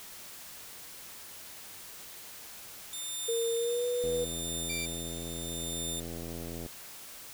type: tone with tremolo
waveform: 15% pulse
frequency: 3600 Hz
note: A7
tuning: 39 cents sharp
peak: -27 dBFS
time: 2.93-6 s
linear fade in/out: 2 ms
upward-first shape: triangle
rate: 0.76 Hz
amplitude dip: 65%
type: tone with pitch glide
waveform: sine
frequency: 462.4 to 487.4 Hz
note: A#4 to B4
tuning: -14 to -23 cents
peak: -28 dBFS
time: 3.28-4.25 s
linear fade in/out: 10 ms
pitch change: +91 cents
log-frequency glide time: 3.55-3.85 s
type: click train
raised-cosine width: 2 ms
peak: -28 dBFS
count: 221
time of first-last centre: 4.04-6.662 s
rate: 83.9 Hz
type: tone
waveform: sawtooth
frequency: 2347 Hz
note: D7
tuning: 2 cents flat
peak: -32 dBFS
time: 4.69-4.86 s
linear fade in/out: 10 ms
effects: white hiss -47 dBFS RMS until 7.33 s